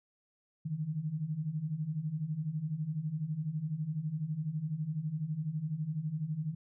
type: beating tone pair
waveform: sine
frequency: 146.83 / 158.83 Hz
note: D3 / D#3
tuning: 0 / +36 cents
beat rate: 12 Hz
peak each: -38 / -34 dBFS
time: 0.65-6.55 s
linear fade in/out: 10 ms
effects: none